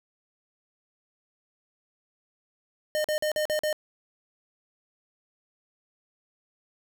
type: tone bursts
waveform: square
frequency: 610 Hz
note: D#5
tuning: 34 cents flat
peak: -25 dBFS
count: 6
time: 2.95-3.728 s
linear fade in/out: 0 ms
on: 93 ms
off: 44 ms
effects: none